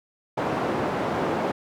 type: band-pass noise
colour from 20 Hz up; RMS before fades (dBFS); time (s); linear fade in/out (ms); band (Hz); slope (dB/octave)
white; -26; 0.37-1.52; 10; 150 to 740; 12
effects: none